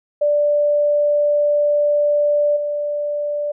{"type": "tone with level steps", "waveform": "sine", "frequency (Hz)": 587.3, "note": "D5", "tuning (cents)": 0, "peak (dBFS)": [-13, -19], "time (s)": [0.21, 3.52], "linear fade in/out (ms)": 10, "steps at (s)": 2.56, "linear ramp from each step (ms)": 10, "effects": []}